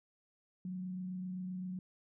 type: tone with frequency modulation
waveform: sine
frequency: 183.8 Hz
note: F#3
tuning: 11 cents flat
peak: -38 dBFS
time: 0.65-1.79 s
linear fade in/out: 2 ms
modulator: 27.7 Hz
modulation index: 0.21
effects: none